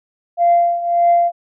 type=tone with tremolo; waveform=sine; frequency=691 Hz; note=F5; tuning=19 cents flat; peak=-7 dBFS; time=0.37-1.32 s; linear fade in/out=50 ms; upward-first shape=triangle; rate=1.7 Hz; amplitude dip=80%; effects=tanh soft clip ceiling -5 dBFS

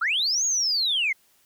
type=linear two-way sweep; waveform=sine; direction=up then down; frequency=1224 to 6750 to 2016 Hz; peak=-20 dBFS; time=0.01-1.13 s; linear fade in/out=10 ms; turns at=0.45 s; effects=tanh soft clip ceiling -16 dBFS + white hiss -62 dBFS RMS until 1.45 s

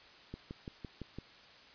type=click train; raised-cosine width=3 ms; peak=-29 dBFS; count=6; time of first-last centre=0.34-1.186 s; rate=5.91 Hz; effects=white hiss -57 dBFS RMS until 1.74 s + resampled to 11025 Hz

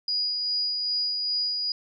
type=tone with tremolo; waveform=sine; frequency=4901 Hz; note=D#8; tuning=27 cents flat; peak=-23 dBFS; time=0.08-1.72 s; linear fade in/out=2 ms; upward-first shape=sine; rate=2.5 Hz; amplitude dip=30%; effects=none

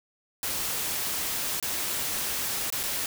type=noise with dropouts; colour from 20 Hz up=white; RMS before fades=-30 dBFS; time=0.43-3.06 s; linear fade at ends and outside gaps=1 ms; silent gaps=1.6-1.626 / 2.702-2.724 / 2.832-2.836 s; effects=none

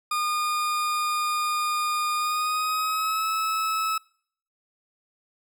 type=tone with pitch glide; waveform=40% pulse; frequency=1218 to 1297.9 Hz; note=D#6 to E6; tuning=-37 to -27 cents; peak=-23 dBFS; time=0.11-3.98 s; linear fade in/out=5 ms; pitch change=+110 cents; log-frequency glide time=2.16-3.26 s; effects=noise-tail reverb RT60 0.6 s tail -25 dB re dry

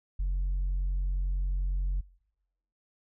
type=tone; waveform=sine; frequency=45.56 Hz; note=F#1; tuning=26 cents flat; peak=-24 dBFS; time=0.19-2.01 s; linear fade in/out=10 ms; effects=noise-tail reverb RT60 0.9 s tail -26 dB re dry + tanh soft clip ceiling -25 dBFS

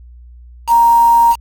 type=tone with quantisation; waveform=sine; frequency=933 Hz; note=A#5; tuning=1 cent sharp; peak=-6 dBFS; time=0.67-1.36 s; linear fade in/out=50 ms; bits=4; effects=added 60 Hz sine -35 dBFS peak until 1.4 s + AAC 64 kbps

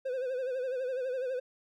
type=tone with vibrato; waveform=triangle; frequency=513 Hz; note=C5; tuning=34 cents flat; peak=-29 dBFS; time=0.05-1.4 s; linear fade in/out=10 ms; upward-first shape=sine; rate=12 Hz; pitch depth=75 cents each way; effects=none

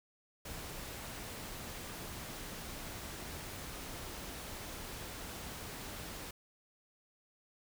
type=noise; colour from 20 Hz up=pink; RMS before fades=-45 dBFS; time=0.45-6.31 s; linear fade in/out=5 ms; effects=none

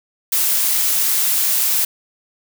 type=noise; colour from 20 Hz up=blue; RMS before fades=-17 dBFS; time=0.32-1.85 s; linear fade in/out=5 ms; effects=none

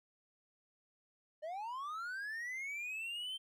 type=linear sweep; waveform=triangle; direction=up; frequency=592 to 3136 Hz; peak=-38 dBFS; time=1.42-3.38 s; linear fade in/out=20 ms; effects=none

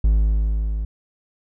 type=tone with level ramp; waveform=triangle; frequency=53 Hz; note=G#1; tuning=36 cents sharp; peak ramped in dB=-10 to -20 dBFS; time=0.04-0.85 s; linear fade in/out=5 ms; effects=none

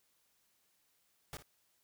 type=noise with echo; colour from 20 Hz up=pink; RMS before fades=-45 dBFS; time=1.33-1.37 s; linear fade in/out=0 ms; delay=54 ms; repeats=1; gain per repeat=-12 dB; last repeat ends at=1.424 s; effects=white hiss -75 dBFS RMS until 1.83 s

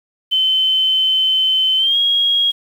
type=tone with pitch glide; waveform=sine; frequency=3065 to 3285 Hz; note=G7 to G#7; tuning=-40 to -20 cents; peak=-12 dBFS; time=0.31-2.52 s; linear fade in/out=20 ms; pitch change=+120 cents; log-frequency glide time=1.78-1.97 s; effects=7-bit

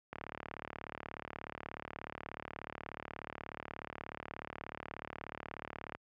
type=click train; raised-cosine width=0.5 ms; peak=-26 dBFS; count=214; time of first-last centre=0.13-5.95 s; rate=36.6 Hz; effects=high-pass 60 Hz 12 dB/octave

